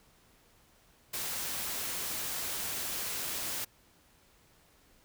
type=noise; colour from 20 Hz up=white; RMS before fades=-36 dBFS; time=1.13-3.65 s; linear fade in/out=10 ms; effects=pink hiss -64 dBFS RMS until 5.04 s